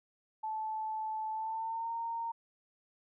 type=tone with pitch glide; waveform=sine; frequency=872 to 921.7 Hz; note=A5 to A#5; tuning=-16 to -20 cents; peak=-34 dBFS; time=0.43-2.32 s; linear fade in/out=10 ms; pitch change=+96 cents; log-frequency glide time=1.31-1.92 s; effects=none